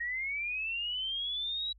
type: linear sweep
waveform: sine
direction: up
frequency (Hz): 1864.7 to 3899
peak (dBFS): -32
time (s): 0-1.73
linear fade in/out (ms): 10
effects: added 50 Hz sine -56 dBFS peak until 1.78 s